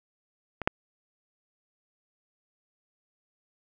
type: clicks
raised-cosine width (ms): 0.5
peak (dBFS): -18 / -6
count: 2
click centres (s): 0.617 / 0.675
effects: none